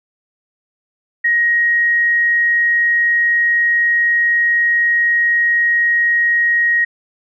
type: tone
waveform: sine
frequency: 1884 Hz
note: A#6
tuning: 18 cents sharp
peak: -11 dBFS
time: 1.24-6.85 s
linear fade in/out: 10 ms
effects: none